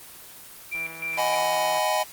sine tone with tremolo, 2360 Hz, D7, 8 cents sharp, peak -27 dBFS, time 0.71-1.36 s, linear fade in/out 20 ms, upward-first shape square, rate 3.2 Hz, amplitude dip 75%
click train, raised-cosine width 0.5 ms, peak -28 dBFS, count 170, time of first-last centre 0.75-1.787 s, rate 163 Hz
square chord, G# minor seventh, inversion second, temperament just, 623 / 747.5 / 830.6 / 996.7 Hz, D#5 / F#5 / G#5 / B5, +2 / +17 / 0 / +16 cents, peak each -27 / -29 / -28 / -29 dBFS, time 1.17-2.04 s, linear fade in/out 20 ms
effects white hiss -44 dBFS RMS until 2.12 s + Opus 24 kbps

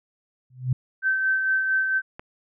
sine tone with exponential growth, 127.4 Hz, C3, 46 cents flat, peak -16 dBFS, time 0.5-0.73 s, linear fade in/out 5 ms, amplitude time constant 49 ms
sine tone with tremolo, 1545 Hz, G6, 26 cents flat, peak -18 dBFS, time 1.02-2.02 s, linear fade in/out 50 ms, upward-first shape sine, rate 4.4 Hz, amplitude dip 40%
click, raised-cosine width 0.5 ms, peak -22 dBFS, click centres 2.195 s
effects none

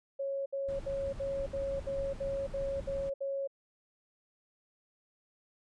sine tone bursts, 550 Hz, C#5, 14 cents flat, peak -32 dBFS, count 10, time 0.19-3.475 s, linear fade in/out 10 ms, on 270 ms, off 65 ms
brown noise, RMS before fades -43 dBFS, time 0.68-3.1 s, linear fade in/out 10 ms
effects resampled to 22050 Hz

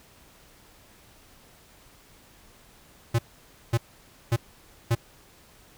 square tone bursts, 116.54 Hz, A#2, in tune, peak -20 dBFS, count 4, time 3.14-4.952 s, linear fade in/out 10 ms, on 48 ms, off 540 ms, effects pink hiss -55 dBFS RMS until 5.77 s

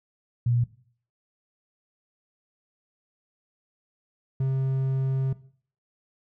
sine / triangle tone pair in turn, 120 / 133.26 Hz, B2 / C3, -49 / +32 cents, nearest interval major second, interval 181 cents, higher second, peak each -20 dBFS, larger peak neither, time 0.46-0.64 / 4.4-5.33 s, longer second, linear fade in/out 5 ms, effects noise-tail reverb RT60 0.5 s tail -17 dB re dry

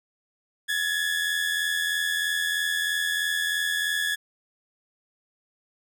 30% pulse tone pair together, 1676.9 / 1760 Hz, G#6 / A6, +16 / 0 cents, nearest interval minor second, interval 84 cents, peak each -23 / -27 dBFS, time 0.68-4.16 s, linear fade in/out 20 ms, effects none

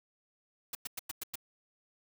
white noise bursts, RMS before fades -38 dBFS, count 6, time 0.73-1.356 s, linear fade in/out 5 ms, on 21 ms, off 100 ms, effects none

